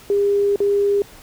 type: tone with dropouts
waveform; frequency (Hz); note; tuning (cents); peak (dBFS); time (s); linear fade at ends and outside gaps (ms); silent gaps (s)
sine; 403.8; G#4; -49; -14; 0.1-1.02; 1; 0.559-0.603
effects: pink hiss -44 dBFS RMS until 1.22 s